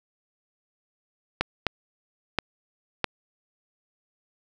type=clicks; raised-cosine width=0.3 ms; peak=-6 dBFS; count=4; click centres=1.41 / 1.667 / 2.387 / 3.043 s; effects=none